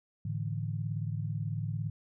sine chord, A suspended fourth, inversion none, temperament equal with one note detuned, 107.92 / 146.83 / 164.81 Hz, A2 / D3 / E3, -33 / 0 / 0 cents, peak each -34 / -36 / -39 dBFS, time 0.25-1.9 s, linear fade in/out 5 ms, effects none

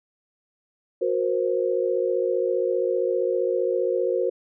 sine tone cluster, 366 / 470.8 / 526 Hz, F#4 / A#4 / C5, -19 / +17 / +9 cents, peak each -25 dBFS, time 1.01-4.3 s, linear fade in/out 10 ms, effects none

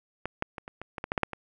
clicks, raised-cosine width 0.5 ms, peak -16 / -12 / -22 / -25 / -23 / -20 / -17 / -12 / -10 / -8 / -21 dBFS, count 11, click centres 0.256 / 0.424 / 0.582 / 0.679 / 0.816 / 0.982 / 1.041 / 1.119 / 1.178 / 1.233 / 1.333 s, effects none

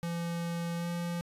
square tone with pitch glide, 170 to 172.27 Hz, F3 to F3, -46 to -23 cents, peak -33 dBFS, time 0.03-1.21 s, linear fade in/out 0 ms, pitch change +23 cents, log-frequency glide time 0.76-0.88 s, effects resampled to 32000 Hz

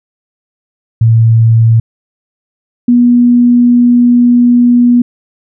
sine tone pair in turn, 113.7 / 242.3 Hz, A#2 / B3, -43 / -33 cents, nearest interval octave + minor second, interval 1310 cents, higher second, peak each -3 dBFS, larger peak neither, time 1.01-1.8 / 2.88-5.02 s, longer second, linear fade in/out 5 ms, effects none

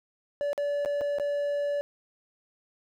triangle tone with dropouts, 576 Hz, D5, 34 cents flat, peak -24 dBFS, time 0.41-1.81 s, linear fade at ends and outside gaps 0 ms, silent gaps 0.531-0.578 / 0.849-0.859 / 1.01-1.015 / 1.185-1.198 s, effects none

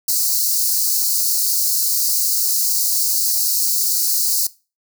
white high-pass noise, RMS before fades -18 dBFS, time 0.08-4.47 s, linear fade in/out 5 ms, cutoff 4200 Hz, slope 96 dB/octave, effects noise-tail reverb RT60 0.3 s tail -19 dB re dry

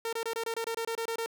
sawtooth tone bursts, 456.7 Hz, A#4, 36 cents flat, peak -27 dBFS, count 12, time 0.05-1.261 s, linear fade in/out 2 ms, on 78 ms, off 25 ms, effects none

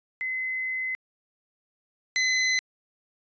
sine / sawtooth tone pair in turn, 2042 / 2031 Hz, C7 / B6, -43 / +48 cents, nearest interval unison, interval 9 cents, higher first, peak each -27 / -18 dBFS, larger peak second, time 0.21-0.95 / 2.16-2.59 s, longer first, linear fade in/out 0 ms, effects resampled to 16000 Hz

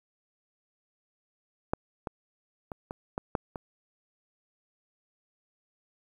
clicks, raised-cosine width 1 ms, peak -12 / -19 / -23 / -22 / -17 / -12 / -22 dBFS, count 7, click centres 1.735 / 2.072 / 2.718 / 2.909 / 3.179 / 3.352 / 3.558 s, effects 9-bit

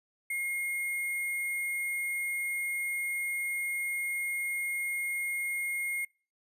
sine tone with sample-and-hold, 2146 Hz, C7, 43 cents sharp, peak -30 dBFS, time 0.3-6.05 s, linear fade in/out 5 ms, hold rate 11025 Hz, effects noise-tail reverb RT60 0.4 s tail -26 dB re dry + resampled to 32000 Hz

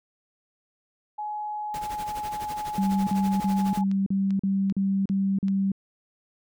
sine tone, 843 Hz, G#5, 26 cents sharp, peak -29 dBFS, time 1.18-3.84 s, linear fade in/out 10 ms
pink noise with tremolo, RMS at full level -38 dBFS, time 1.74-3.81 s, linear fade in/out 0 ms, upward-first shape sine, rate 12 Hz, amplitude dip 80%
sine tone bursts, 194.8 Hz, G3, 11 cents flat, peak -21 dBFS, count 9, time 2.78-5.718 s, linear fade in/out 2 ms, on 290 ms, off 41 ms
click train, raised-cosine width 0.2 ms, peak -28 dBFS, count 7, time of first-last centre 3.13-5.483 s, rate 2.55 Hz
effects none

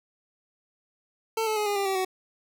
25% pulse tone with pitch steps, 446.7 / 433.7 / 421.1 / 408.9 / 397 / 385.5 / 374.3 Hz, A4 / A4 / G#4 / G#4 / G4 / G4 / F#4, +26 / -25 / +24 / -27 / +22 / -29 / +20 cents, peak -21 dBFS, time 1.37-2.049 s, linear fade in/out 5 ms, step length 97 ms, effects none

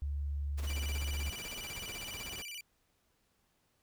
sine tone, 71.5 Hz, D2, 46 cents flat, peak -33 dBFS, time 0.02-1.3 s, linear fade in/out 0 ms
pink noise with tremolo, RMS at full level -44 dBFS, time 0.57-2.43 s, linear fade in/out 20 ms, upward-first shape triangle, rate 16 Hz, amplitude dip 70%
sawtooth tone with vibrato, 2637 Hz, E7, in tune, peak -39 dBFS, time 0.67-2.61 s, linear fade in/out 5 ms, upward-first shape square, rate 16 Hz, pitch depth 200 cents each way
effects pink hiss -75 dBFS RMS until 3.82 s

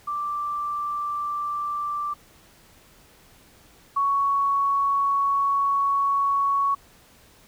sine tone pair in turn, 1174.7 / 1114.6 Hz, D6 / C#6, 0 / +9 cents, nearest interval minor second, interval 91 cents, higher first, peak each -25 / -19 dBFS, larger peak second, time 0.07-2.14 / 3.96-6.75 s, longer second, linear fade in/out 10 ms, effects pink hiss -54 dBFS RMS until 7.47 s

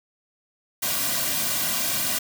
white noise with comb filter, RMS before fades -25 dBFS, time 0.82-2.19 s, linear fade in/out 10 ms, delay 2.3 ms, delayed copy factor -0.8, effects none

